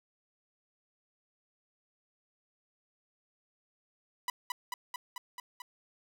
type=tone with echo; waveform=sawtooth; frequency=987.8 Hz; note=B5; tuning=in tune; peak=-27 dBFS; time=4.28-4.3 s; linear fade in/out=2 ms; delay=220 ms; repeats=6; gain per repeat=-2 dB; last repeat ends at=5.62 s; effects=none